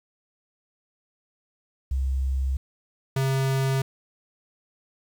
sine / square tone pair in turn, 66.4 / 134.15 Hz, C2 / C3, +26 / +44 cents, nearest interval octave, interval 1218 cents, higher second, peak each -22 / -22 dBFS, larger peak neither, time 1.91-2.57 / 3.16-3.82 s, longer neither, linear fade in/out 5 ms, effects 9-bit

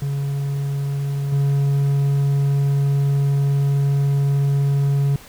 triangle tone with level steps, 140.1 Hz, C#3, 19 cents sharp, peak -18 / -13 dBFS, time 0.02-5.16 s, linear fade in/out 2 ms, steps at 1.32 s, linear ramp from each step 5 ms, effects pink hiss -43 dBFS RMS until 5.28 s

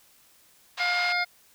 white band-pass noise, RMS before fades -36 dBFS, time 0.77-1.13 s, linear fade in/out 10 ms, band 710 to 4300 Hz, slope 24 dB/octave
harmonic tone, 710 Hz, F5, 28 cents sharp, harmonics 1 / 2 / 3 / 5 / 6 / 7, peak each -30 / -30 / -26 / -39 / -37 / -35 dBFS, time 0.79-1.25 s, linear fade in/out 20 ms
effects white hiss -59 dBFS RMS until 1.54 s

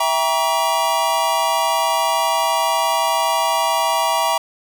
square chord, E diminished seventh, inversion none, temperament just, 659.3 / 791.1 / 949.3 / 1139.2 Hz, E5 / G5 / Bb5 / Db6, 0 / +16 / +31 / +47 cents, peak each -23 / -24 / -20 / -24 dBFS, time 0-4.38 s, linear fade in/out 5 ms, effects none

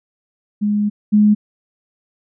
sine tone pair in turn, 207.7 / 209.7 Hz, G#3 / G#3, 0 / +17 cents, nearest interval unison, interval 17 cents, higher second, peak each -14 / -8 dBFS, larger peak second, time 0.61-0.9 / 1.12-1.35 s, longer first, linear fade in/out 20 ms, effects none

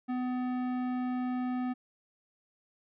sine tone with tanh clipping, 251.1 Hz, B3, 29 cents sharp, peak -32 dBFS, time 0.08-1.74 s, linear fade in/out 20 ms, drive 15 dB, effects none

